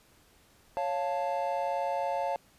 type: chord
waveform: triangle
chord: Db augmented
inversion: none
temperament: equal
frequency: 554.4 / 698.5 / 880 Hz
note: Db5 / F5 / A5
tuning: 0 / 0 / 0 cents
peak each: -31 dBFS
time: 0.77-2.36 s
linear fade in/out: 0 ms
effects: pink hiss -62 dBFS RMS until 2.58 s + resampled to 32000 Hz